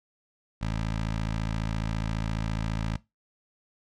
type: tone with notch filter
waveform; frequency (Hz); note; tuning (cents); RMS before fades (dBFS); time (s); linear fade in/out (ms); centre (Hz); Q
15% pulse; 54.6; A1; -13; -30; 0.61-2.97; 10; 450; 1.6
effects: noise-tail reverb RT60 0.2 s tail -19 dB re dry + low-pass 6000 Hz 12 dB/octave